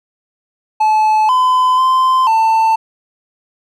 triangle tone with pitch steps, 864 / 1016 / 1035 / 891 Hz, A5 / B5 / C6 / A5, -32 / +49 / -19 / +22 cents, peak -7 dBFS, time 0.8-2.76 s, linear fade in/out 10 ms, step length 490 ms, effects none

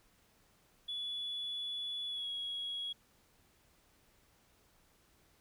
sine tone with pitch glide, 3420 to 3325 Hz, A7 to G#7, -50 to +1 cents, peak -36 dBFS, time 0.88-2.93 s, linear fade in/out 10 ms, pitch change -49 cents, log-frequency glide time 2.08-2.28 s, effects tanh soft clip ceiling -33 dBFS + pink hiss -69 dBFS RMS until 5.4 s

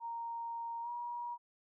sine tone with pitch glide, 930 to 956.7 Hz, A#5 to A#5, -4 to +45 cents, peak -38 dBFS, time 0-1.38 s, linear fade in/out 50 ms, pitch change +49 cents, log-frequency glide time 0.82-0.89 s, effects none

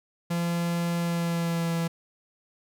45% pulse tone with pitch glide, 171 to 167.09 Hz, F3 to E3, -36 to +24 cents, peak -25 dBFS, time 0.3-1.88 s, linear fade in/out 10 ms, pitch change -40 cents, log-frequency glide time 0.98-1.75 s, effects none

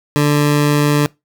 20% pulse tone, 146.83 Hz, D3, in tune, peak -6 dBFS, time 0.16-1.06 s, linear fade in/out 0 ms, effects noise-tail reverb RT60 0.2 s tail -23 dB re dry

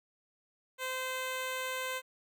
10% pulse tone, 516 Hz, C5, 24 cents flat, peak -26 dBFS, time 0.78-2.02 s, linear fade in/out 50 ms, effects none

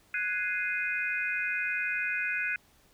sine chord, Ab dominant seventh, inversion third, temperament equal, 1480 / 1661.2 / 2093 / 2489 Hz, Gb6 / Ab6 / C7 / Eb7, 0 / 0 / 0 / 0 cents, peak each -33 / -36 / -36 / -32 dBFS, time 0.14-2.56 s, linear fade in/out 2 ms, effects pink hiss -63 dBFS RMS until 2.93 s

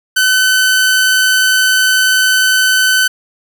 sawtooth tone, 1517 Hz, F#6, 43 cents sharp, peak -5 dBFS, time 0.16-3.08 s, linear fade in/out 10 ms, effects none

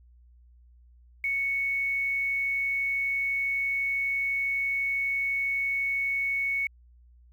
sine tone with quantisation, 2217 Hz, C#7, in tune, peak -25 dBFS, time 1.24-6.67 s, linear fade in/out 2 ms, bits 9, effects added 60 Hz sine -53 dBFS peak until 7.32 s

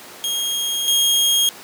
sawtooth tone pair in turn, 3253 / 3253 Hz, G#7 / G#7, -37 / -37 cents, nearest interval unison, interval 0 cents, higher neither, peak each -17 / -11 dBFS, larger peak second, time 0.24-0.88 / 0.88-1.49 s, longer first, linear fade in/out 0 ms, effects pink hiss -38 dBFS RMS until 1.63 s + high-pass 300 Hz 12 dB/octave

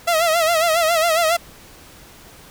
sawtooth tone with vibrato, 659.3 Hz, E5, in tune, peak -11 dBFS, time 0.07-1.37 s, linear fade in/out 10 ms, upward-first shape sine, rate 7.3 Hz, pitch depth 92 cents each way, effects pink hiss -44 dBFS RMS until 2.5 s

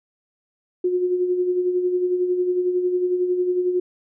sine tone with tremolo, 361 Hz, F#4, 43 cents flat, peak -16 dBFS, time 0.84-3.8 s, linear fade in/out 5 ms, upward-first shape sine, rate 11 Hz, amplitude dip 50%, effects none

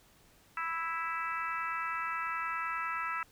harmonic tone, 329.6 Hz, E4, in tune, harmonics 3 / 4 / 5 / 6 / 7 / 8, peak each -41 / -35 / -42 / -41 / -48 / -43 dBFS, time 0.57-3.23 s, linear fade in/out 2 ms, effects pink hiss -63 dBFS RMS until 3.31 s

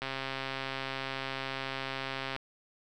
click train, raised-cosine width 0.3 ms, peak -19 dBFS, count 315, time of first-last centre 0.02-2.363 s, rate 134 Hz, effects none

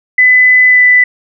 sine tone with pitch glide, 2006 to 1991 Hz, B6 to B6, +26 to +14 cents, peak -3 dBFS, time 0.18-1.04 s, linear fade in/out 5 ms, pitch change -12 cents, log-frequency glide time 0.68-0.82 s, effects none

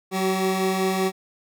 25% pulse tone pair together, 187.8 / 380.8 Hz, F#3 / F#4, +26 / +50 cents, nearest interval octave, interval 1224 cents, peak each -20 dBFS, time 0.11-1.12 s, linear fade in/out 50 ms, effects none

